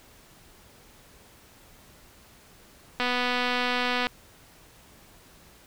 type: click train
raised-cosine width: 0.3 ms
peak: -11 dBFS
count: 265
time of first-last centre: 3-4.069 s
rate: 247 Hz
effects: pink hiss -54 dBFS RMS until 5.66 s